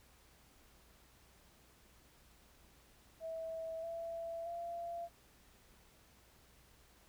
sine tone with pitch steps, 651 / 667.4 / 684.2 Hz, E5 / E5 / F5, -22 / +21 / -36 cents, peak -40 dBFS, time 3.2-5.09 s, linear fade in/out 50 ms, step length 630 ms, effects added 60 Hz sine -70 dBFS peak until 7.08 s + pink hiss -66 dBFS RMS until 7.08 s

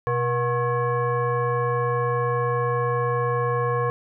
sine tone with frequency modulation, 480 Hz, B4, 49 cents flat, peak -20 dBFS, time 0.07-3.9 s, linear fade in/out 0 ms, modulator 605 Hz, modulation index 1.3, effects none

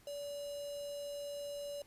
square tone with notch filter, 575 Hz, D5, 37 cents flat, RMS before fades -43 dBFS, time 0.07-1.82 s, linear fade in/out 2 ms, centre 1700 Hz, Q 1.3, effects pink hiss -65 dBFS RMS until 1.86 s + resampled to 32000 Hz

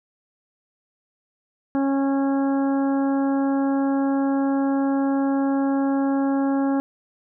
harmonic tone, 274.3 Hz, C#4, 18 cents flat, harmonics 1 / 2 / 3 / 4 / 5 / 6, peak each -19 / -29 / -30 / -37 / -39 / -41 dBFS, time 1.75-6.8 s, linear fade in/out 0 ms, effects none

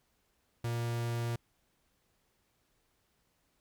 45% pulse tone, 117.8 Hz, A#2, 19 cents sharp, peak -32 dBFS, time 0.64-1.36 s, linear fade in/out 5 ms, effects pink hiss -75 dBFS RMS until 3.6 s

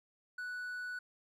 triangle tone, 1480 Hz, F#6, in tune, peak -37 dBFS, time 0.38-0.99 s, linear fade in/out 5 ms, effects none

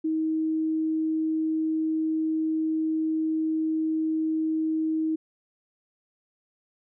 sine tone, 316.7 Hz, D#4, 31 cents sharp, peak -23 dBFS, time 0.04-5.16 s, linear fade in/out 10 ms, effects none

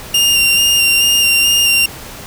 sawtooth tone with vibrato, 2794 Hz, F7, in tune, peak -6 dBFS, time 0.14-1.86 s, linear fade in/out 5 ms, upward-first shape square, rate 2.3 Hz, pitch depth 14 cents each way, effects pink hiss -31 dBFS RMS until 2.26 s

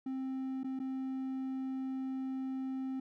triangle tone with dropouts, 263.5 Hz, C4, 12 cents sharp, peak -33 dBFS, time 0.06-3 s, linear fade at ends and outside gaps 5 ms, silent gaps 0.634-0.643 / 0.792-0.799 s, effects none

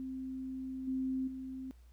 sine tone with level steps, 261.6 Hz, C4, in tune, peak -38 / -32 / -40 dBFS, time 0-1.71 s, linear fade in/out 0 ms, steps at 0.87 / 1.27 s, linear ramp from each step 10 ms, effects added 60 Hz sine -55 dBFS peak until 1.92 s + pink hiss -72 dBFS RMS until 1.92 s

